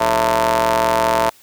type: ring-modulated tone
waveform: sawtooth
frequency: 116.54 Hz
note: A#2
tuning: in tune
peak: -7 dBFS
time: 0-1.3 s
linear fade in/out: 10 ms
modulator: 780 Hz
effects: white hiss -49 dBFS RMS until 1.42 s + high-pass 60 Hz 12 dB/octave